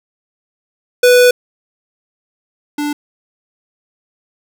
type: tone pair in turn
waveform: square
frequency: 493.9 / 293.7 Hz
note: B4 / D4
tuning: 0 / 0 cents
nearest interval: major sixth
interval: 900 cents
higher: first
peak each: -6 / -17 dBFS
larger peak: first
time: 1.03-1.31 / 2.78-2.93 s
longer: first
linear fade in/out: 5 ms
effects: none